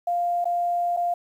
sine tone with dropouts, 698.5 Hz, F5, in tune, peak -21 dBFS, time 0.07-1.14 s, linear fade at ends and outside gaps 5 ms, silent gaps 0.444-0.454 / 0.966-0.971 s, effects 9-bit

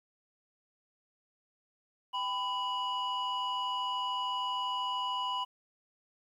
sine tone cluster, 787 / 1000 / 2927 Hz, G5 / B5 / F#7, +7 / +21 / -19 cents, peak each -40 / -31 / -35 dBFS, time 2.13-5.45 s, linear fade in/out 20 ms, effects tanh soft clip ceiling -27 dBFS + 11-bit

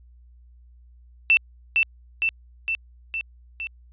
sine tone with echo, 2670 Hz, E7, 22 cents sharp, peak -13 dBFS, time 1.3-1.37 s, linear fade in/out 0 ms, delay 460 ms, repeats 5, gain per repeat -3 dB, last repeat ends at 3.67 s, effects added 60 Hz sine -48 dBFS peak until 3.92 s + resampled to 8000 Hz

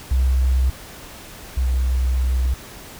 sine tone pair in turn, 64.5 / 63.39 Hz, C2 / B1, -24 / +46 cents, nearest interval unison, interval 30 cents, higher first, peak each -14 / -16 dBFS, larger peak first, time 0.11-0.7 / 1.57-2.54 s, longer second, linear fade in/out 5 ms, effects pink hiss -39 dBFS RMS until 2.99 s

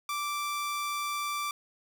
sawtooth tone, 1171 Hz, D6, 5 cents flat, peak -27 dBFS, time 0.09-1.51 s, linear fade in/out 2 ms, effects none

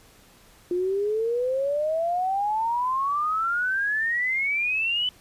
sine exponential sweep, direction up, 349.2 to 3025 Hz, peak -22 dBFS, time 0.71-5.09 s, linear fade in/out 2 ms, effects pink hiss -54 dBFS RMS until 5.2 s + resampled to 32000 Hz

